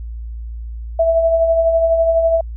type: tone with tremolo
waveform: sine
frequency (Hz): 659.3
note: E5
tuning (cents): 0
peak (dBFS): -9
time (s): 0.99-2.41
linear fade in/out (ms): 5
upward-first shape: triangle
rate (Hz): 12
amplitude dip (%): 50
effects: added 57 Hz sine -25 dBFS peak until 2.56 s